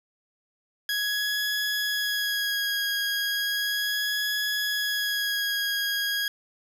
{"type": "tone with vibrato", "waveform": "20% pulse", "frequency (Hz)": 1661.2, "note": "G#6", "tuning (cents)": 0, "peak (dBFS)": -20, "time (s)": [0.89, 6.28], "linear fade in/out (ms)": 2, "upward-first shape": "sine", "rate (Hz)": 0.35, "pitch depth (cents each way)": 21, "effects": ["10-bit"]}